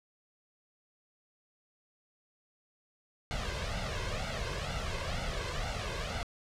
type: noise with flanger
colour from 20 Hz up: pink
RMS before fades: -35 dBFS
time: 3.31-6.23 s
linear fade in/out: 0 ms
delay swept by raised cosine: 1.4 to 1.95 ms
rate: 2.1 Hz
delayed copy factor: +0.8
effects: low-pass 5000 Hz 12 dB/octave